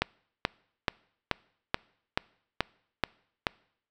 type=click train; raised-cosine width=0.3 ms; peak=-8 dBFS; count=9; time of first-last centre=0.02-3.468 s; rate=2.32 Hz; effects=noise-tail reverb RT60 0.7 s tail -25 dB re dry